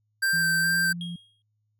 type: tone with vibrato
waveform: square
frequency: 1568 Hz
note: G6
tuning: in tune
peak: -22 dBFS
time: 0.22-0.93 s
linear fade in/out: 10 ms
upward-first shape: square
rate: 2.4 Hz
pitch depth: 10 cents each way
type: tone with pitch glide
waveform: sine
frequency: 166.6 to 172.48 Hz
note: E3 to F3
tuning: +19 to -21 cents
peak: -32 dBFS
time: 0.33-1.16 s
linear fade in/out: 5 ms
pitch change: +60 cents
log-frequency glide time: 0.61-0.79 s
type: tone with exponential decay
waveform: triangle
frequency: 3265 Hz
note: G#7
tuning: 30 cents flat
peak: -31 dBFS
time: 1.01-1.42 s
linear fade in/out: 1 ms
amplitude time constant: 89 ms
effects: added 106 Hz sine -70 dBFS peak until 1.79 s